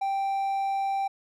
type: tone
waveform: triangle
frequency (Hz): 784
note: G5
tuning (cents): 0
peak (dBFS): -23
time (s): 0.01-1.08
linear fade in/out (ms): 10
effects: none